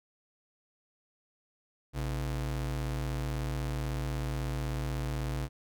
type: ring-modulated tone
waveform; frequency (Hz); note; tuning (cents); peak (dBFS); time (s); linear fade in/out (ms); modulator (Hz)
square; 95.1; F#2; +48; -29; 1.93-5.49; 50; 38.1
effects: none